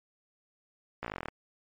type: slowing click train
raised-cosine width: 0.5 ms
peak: -20 dBFS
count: 13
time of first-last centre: 1.03-1.285 s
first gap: 16 ms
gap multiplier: 1.05
effects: MP3 48 kbps